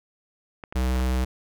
clicks, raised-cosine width 0.5 ms, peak -22 dBFS, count 4, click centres 0.638 / 0.725 / 0.96 / 1.001 s
square tone, 63.6 Hz, C2, 48 cents flat, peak -22 dBFS, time 0.75-1.25 s, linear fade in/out 10 ms
effects none

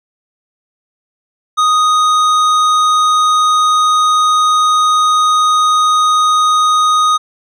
sine tone with hard clipping, 1244.5 Hz, D#6, in tune, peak -10 dBFS, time 1.57-7.18 s, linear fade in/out 20 ms, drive 11 dB, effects none

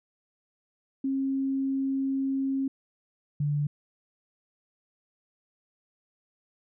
sine tone pair in turn, 270 / 146.29 Hz, C#4 / D3, -45 / -6 cents, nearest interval major seventh, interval 1061 cents, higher first, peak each -25 / -24 dBFS, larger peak second, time 1.04-2.68 / 3.4-3.67 s, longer first, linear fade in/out 5 ms, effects none

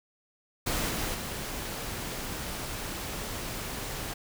pink noise with level steps, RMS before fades -30 / -32 / -36 dBFS, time 0.66-4.14 s, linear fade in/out 10 ms, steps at 0.89 / 1.14 s, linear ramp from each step 10 ms, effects none

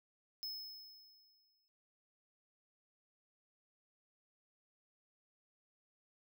square tone with exponential decay, 5190 Hz, E8, 28 cents flat, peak -40 dBFS, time 0.43-1.68 s, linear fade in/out 0 ms, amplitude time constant 270 ms, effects none

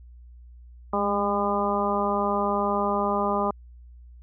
harmonic tone with a mistuned harmonic, 202.3 Hz, G#3, 45 cents flat, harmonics 1 / 2 / 3 / 4 / 5 / 6, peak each -29 / -29 / -29 / -29 / -29 / -29 dBFS, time 0.93-3.51 s, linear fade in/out 5 ms, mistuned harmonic 1, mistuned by +32 cents, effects added 60 Hz sine -44 dBFS peak until 4.22 s

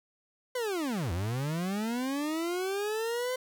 40% pulse linear two-way sweep, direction down then up, 515 to 80.2 to 515 Hz, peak -29 dBFS, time 0.55-3.36 s, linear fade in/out 5 ms, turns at 1.12 s, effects 10-bit

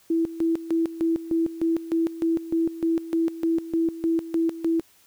sine tone with tremolo, 329.6 Hz, E4, in tune, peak -19 dBFS, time 0.1-4.81 s, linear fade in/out 5 ms, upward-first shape square, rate 3.3 Hz, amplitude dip 80%, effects white hiss -58 dBFS RMS until 5.06 s

